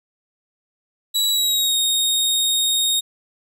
sawtooth tone with pitch glide, 3907 to 3722 Hz, B7 to A#7, -19 to -3 cents, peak -14 dBFS, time 1.14-3.01 s, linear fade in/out 20 ms, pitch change -84 cents, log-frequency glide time 1.32-1.77 s, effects none

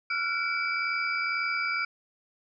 sine tone cluster, 1364 / 1446 / 2310 / 4854 Hz, F6 / F#6 / D7 / D#8, -41 / -40 / -29 / -44 cents, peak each -32 / -34 / -29 / -38 dBFS, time 0.1-1.85 s, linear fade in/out 5 ms, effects none

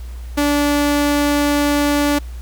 sawtooth tone, 290 Hz, D4, 22 cents flat, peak -10 dBFS, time 0.37-2.19 s, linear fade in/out 10 ms, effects added 60 Hz sine -27 dBFS peak until 2.41 s + pink hiss -46 dBFS RMS until 2.41 s

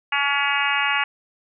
harmonic tone, 282.7 Hz, C#4, 34 cents sharp, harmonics 3 / 4 / 5 / 6 / 7 / 8 / 9 / 10, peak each -27 / -27 / -27 / -27 / -27 / -27 / -27 / -27 dBFS, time 0.12-1.04 s, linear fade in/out 5 ms, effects none

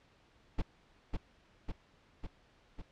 brown noise with echo, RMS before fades -29 dBFS, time 0.58-0.62 s, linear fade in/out 10 ms, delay 550 ms, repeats 4, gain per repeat -3 dB, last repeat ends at 2.82 s, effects pink hiss -66 dBFS RMS until 2.91 s + low-pass 4000 Hz 12 dB/octave

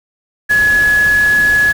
sine tone in noise, 1693 Hz, G#6, 33 cents sharp, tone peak -8 dBFS, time 0.49-1.73 s, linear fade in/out 20 ms, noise pink, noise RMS -25 dBFS, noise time 0.49-1.73 s, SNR +14 dB, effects none

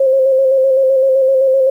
sine tone with vibrato, 531 Hz, C5, 25 cents sharp, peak -8 dBFS, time 0-1.7 s, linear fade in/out 5 ms, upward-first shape square, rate 7.8 Hz, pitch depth 28 cents each way, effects 8-bit

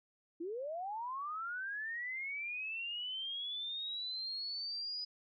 sine linear sweep, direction up, 314.7 to 4978 Hz, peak -38 dBFS, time 0.4-5.05 s, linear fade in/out 10 ms, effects none

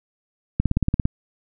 click train, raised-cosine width 5 ms, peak -6 dBFS, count 9, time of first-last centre 0.6-1.055 s, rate 17.6 Hz, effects none

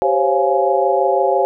sine tone cluster, 388.9 / 524 / 550 / 696 / 838 Hz, G4 / C5 / C#5 / F5 / G#5, -14 / +2 / -14 / -6 / +15 cents, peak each -19 dBFS, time 0.02-1.45 s, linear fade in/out 0 ms, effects none

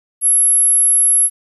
sine tone, 11180 Hz, F9, 1 cent sharp, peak -9 dBFS, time 0.21-1.3 s, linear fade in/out 50 ms, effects 8-bit

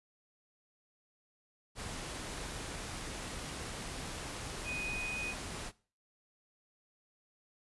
sine tone in noise, 2493 Hz, D#7, 3 cents sharp, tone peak -37 dBFS, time 4.64-5.35 s, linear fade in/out 50 ms, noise pink, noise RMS -42 dBFS, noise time 1.75-5.72 s, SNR +2 dB, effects noise-tail reverb RT60 0.4 s tail -21 dB re dry + resampled to 24000 Hz

